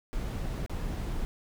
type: noise with dropouts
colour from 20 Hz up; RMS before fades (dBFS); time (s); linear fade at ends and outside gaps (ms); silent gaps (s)
brown; -33; 0.13-1.25; 0; 0.662-0.696
effects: none